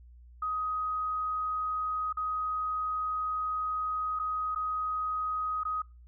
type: tone with dropouts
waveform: sine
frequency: 1256 Hz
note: D#6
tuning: 16 cents sharp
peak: -29 dBFS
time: 0.42-5.82 s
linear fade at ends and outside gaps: 5 ms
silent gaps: 2.127-2.17 / 4.191-4.196 / 4.549-4.558 / 5.635-5.651 s
effects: noise-tail reverb RT60 0.3 s tail -24 dB re dry + added 60 Hz sine -50 dBFS peak until 6.07 s